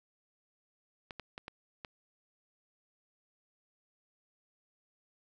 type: clicks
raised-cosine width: 0.3 ms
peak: -26 dBFS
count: 5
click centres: 1.108 / 1.197 / 1.379 / 1.481 / 1.848 s
effects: none